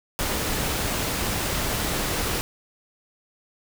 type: noise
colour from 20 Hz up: pink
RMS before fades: -26 dBFS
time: 0.19-2.41 s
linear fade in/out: 0 ms
effects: none